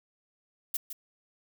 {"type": "noise with echo", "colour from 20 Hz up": "violet", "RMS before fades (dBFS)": -30, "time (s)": [0.74, 0.77], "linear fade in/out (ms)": 5, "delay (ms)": 160, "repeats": 1, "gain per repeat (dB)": -9, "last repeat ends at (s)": 0.93, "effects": []}